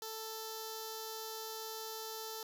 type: tone with notch filter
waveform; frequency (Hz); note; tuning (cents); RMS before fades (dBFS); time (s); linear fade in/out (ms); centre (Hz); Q
5% pulse; 441.9; A4; +7; -44; 0.02-2.43; 2; 2300; 0.54
effects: none